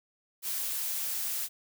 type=noise; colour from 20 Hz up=blue; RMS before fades=-33 dBFS; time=0.42-1.49 s; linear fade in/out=50 ms; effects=none

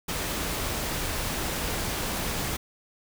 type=noise; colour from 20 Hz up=pink; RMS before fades=-30 dBFS; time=0.08-2.57 s; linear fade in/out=10 ms; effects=none

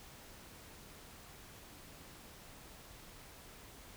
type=silence; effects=pink hiss -55 dBFS RMS until 3.96 s

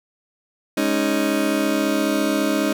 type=chord; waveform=30% pulse; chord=Ab suspended fourth; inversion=none; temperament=just; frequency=207.7 / 276.9 / 311.5 Hz; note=Ab3 / Db4 / Eb4; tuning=0 / -2 / +2 cents; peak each=-22 / -20 / -19 dBFS; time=0.77-2.73 s; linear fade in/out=5 ms; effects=none

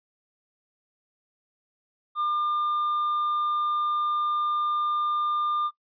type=tone with tanh clipping; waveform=sine; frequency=1200 Hz; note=D6; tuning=37 cents sharp; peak=-24 dBFS; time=2.15-5.71 s; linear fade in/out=50 ms; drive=3 dB; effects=noise-tail reverb RT60 0.1 s tail -22 dB re dry + resampled to 11025 Hz

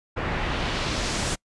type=noise with low-pass filter sweep; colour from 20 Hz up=pink; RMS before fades=-27 dBFS; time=0.16-1.36 s; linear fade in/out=20 ms; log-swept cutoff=1800 to 9000 Hz; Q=1.2; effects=noise-tail reverb RT60 0.1 s tail -26 dB re dry + resampled to 24000 Hz

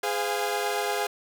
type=tone cluster; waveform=sawtooth; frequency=413.8 / 510 / 697 / 819 Hz; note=G#4 / C5 / F5 / G#5; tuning=-6 / -44 / -4 / -24 cents; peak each=-26 / -29 / -28 / -28 dBFS; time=0.03-1.07 s; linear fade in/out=5 ms; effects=none

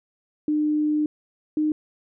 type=tone pair in turn; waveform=sine; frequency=301.9 / 305.8 Hz; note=D4 / D#4; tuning=+48 / -30 cents; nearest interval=unison; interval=22 cents; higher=second; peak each=-19 dBFS; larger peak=neither; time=0.48-1.06 / 1.57-1.72 s; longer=first; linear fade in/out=2 ms; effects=none

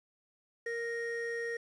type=tone pair together; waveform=triangle; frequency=466.5 / 1864.7 Hz; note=A#4 / A#6; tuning=+1 / 0 cents; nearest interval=2 octaves; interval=2399 cents; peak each=-34 / -36 dBFS; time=0.66-1.57 s; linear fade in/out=5 ms; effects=resampled to 22050 Hz + 10-bit

